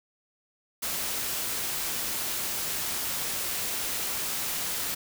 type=noise; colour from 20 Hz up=white; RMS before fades=-31 dBFS; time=0.82-4.95 s; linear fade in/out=10 ms; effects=none